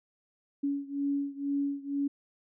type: beating tone pair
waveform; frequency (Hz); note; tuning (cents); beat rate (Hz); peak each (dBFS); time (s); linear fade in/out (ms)
sine; 280.9 / 283; C#4 / C#4; +23 / +36; 2.1; -31 / -33; 0.63-2.08; 10
effects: none